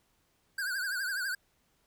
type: tone with vibrato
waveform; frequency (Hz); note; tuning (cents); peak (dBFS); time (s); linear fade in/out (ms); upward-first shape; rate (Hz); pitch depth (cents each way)
square; 1537; G6; -35; -32; 0.58-1.35; 5; triangle; 12; 130
effects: pink hiss -72 dBFS RMS until 1.86 s